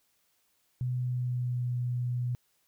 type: tone with pitch glide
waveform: sine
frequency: 125.3 to 123.01 Hz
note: B2 to B2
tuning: +25 to -6 cents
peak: -28 dBFS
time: 0.81-2.35 s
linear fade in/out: 0 ms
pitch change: -31 cents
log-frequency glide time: 0.93-1.69 s
effects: white hiss -72 dBFS RMS until 2.67 s